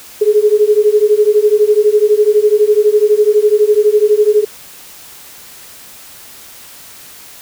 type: beating tone pair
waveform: sine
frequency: 415.3 / 427.3 Hz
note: G#4 / G#4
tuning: 0 / +49 cents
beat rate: 12 Hz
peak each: -10 dBFS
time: 0.21-4.45 s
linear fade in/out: 10 ms
effects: white hiss -36 dBFS RMS until 7.41 s